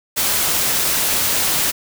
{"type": "noise", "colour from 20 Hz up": "white", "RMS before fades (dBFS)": -18, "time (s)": [0.16, 1.72], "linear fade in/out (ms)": 20, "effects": []}